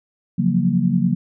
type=chord; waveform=sine; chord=Gb major seventh; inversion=second; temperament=equal; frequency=138.59 / 174.61 / 185 / 233.1 Hz; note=Db3 / F3 / Gb3 / Bb3; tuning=0 / 0 / 0 / 0 cents; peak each=-23 / -20 / -19 / -21 dBFS; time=0.38-1.15 s; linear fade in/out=10 ms; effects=none